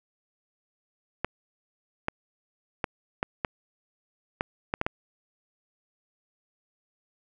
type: clicks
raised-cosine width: 0.5 ms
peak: -11 dBFS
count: 9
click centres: 1.246 / 2.084 / 2.842 / 3.229 / 3.448 / 4.409 / 4.739 / 4.814 / 4.865 s
effects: none